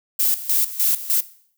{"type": "noise with tremolo", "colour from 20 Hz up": "violet", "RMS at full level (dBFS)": -18, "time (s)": [0.19, 1.21], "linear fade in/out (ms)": 10, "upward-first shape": "square", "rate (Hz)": 3.3, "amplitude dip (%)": 80, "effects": ["noise-tail reverb RT60 0.6 s tail -18 dB re dry"]}